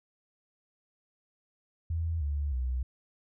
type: tone with pitch steps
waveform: sine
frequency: 82.41 / 72.16 / 63.18 Hz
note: E2 / D2 / B1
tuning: 0 / -30 / +40 cents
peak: -28 dBFS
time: 1.9-2.83 s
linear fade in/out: 5 ms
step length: 310 ms
effects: none